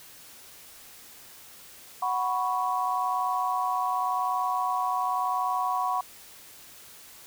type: chord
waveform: sine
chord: F# suspended fourth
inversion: none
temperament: equal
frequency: 740 / 987.8 / 1108.7 Hz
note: F#5 / B5 / C#6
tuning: 0 / 0 / 0 cents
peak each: -29 dBFS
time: 2.02-6.01 s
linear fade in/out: 5 ms
effects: white hiss -49 dBFS RMS until 7.26 s